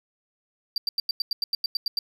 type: tone bursts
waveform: triangle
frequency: 4699 Hz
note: D8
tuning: in tune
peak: -21 dBFS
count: 12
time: 0.76-1.99 s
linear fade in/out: 2 ms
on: 20 ms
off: 90 ms
effects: none